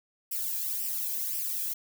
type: noise with flanger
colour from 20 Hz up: violet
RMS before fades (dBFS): -32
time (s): 0.31-1.74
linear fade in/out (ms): 10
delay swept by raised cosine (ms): 0.37 to 1.23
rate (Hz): 1.9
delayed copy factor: +0.7
effects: none